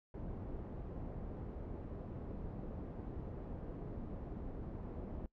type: low-pass noise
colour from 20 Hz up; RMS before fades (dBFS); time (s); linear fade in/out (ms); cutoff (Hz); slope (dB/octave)
pink; -45; 0.14-5.26; 2; 490; 12
effects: noise-tail reverb RT60 0.1 s tail -20 dB re dry